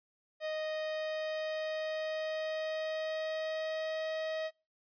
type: tone with pitch glide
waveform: 45% pulse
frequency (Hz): 622.3 to 632.8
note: D#5 to D#5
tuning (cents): 0 to +29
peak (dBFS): -34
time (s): 0.4-4.51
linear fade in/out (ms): 50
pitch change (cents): +29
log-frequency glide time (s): 0.87-4.09
effects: noise-tail reverb RT60 0.3 s tail -25 dB re dry + resampled to 11025 Hz